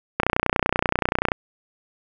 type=click train; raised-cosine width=0.5 ms; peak=-3 dBFS; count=35; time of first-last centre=0.2-1.318 s; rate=30.4 Hz; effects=none